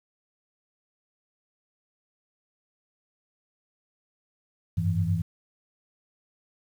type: tone cluster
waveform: sine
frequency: 93 / 101.6 / 165.1 Hz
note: F#2 / G#2 / E3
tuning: +9 / -38 / +3 cents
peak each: -27 dBFS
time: 4.77-5.22 s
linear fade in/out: 10 ms
effects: 9-bit